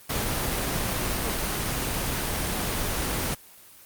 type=noise; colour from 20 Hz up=pink; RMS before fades=-27 dBFS; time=0.09-3.35 s; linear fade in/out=10 ms; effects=white hiss -50 dBFS RMS until 3.85 s + Opus 24 kbps